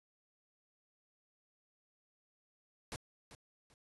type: noise with echo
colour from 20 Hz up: pink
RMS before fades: -43 dBFS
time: 2.92-2.96 s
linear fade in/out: 0 ms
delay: 390 ms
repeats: 2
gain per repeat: -12 dB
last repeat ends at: 3.74 s
effects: resampled to 24000 Hz